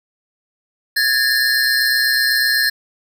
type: tone cluster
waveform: square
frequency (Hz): 1668 / 1796 / 4198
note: G#6 / A6 / C8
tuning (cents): +7 / +35 / +5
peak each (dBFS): -19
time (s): 0.96-2.7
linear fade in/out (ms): 10
effects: none